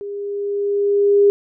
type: tone with level ramp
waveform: sine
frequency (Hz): 404.8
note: G#4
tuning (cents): -44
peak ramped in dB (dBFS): -26 to -8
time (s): 0.01-1.3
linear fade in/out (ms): 0
effects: none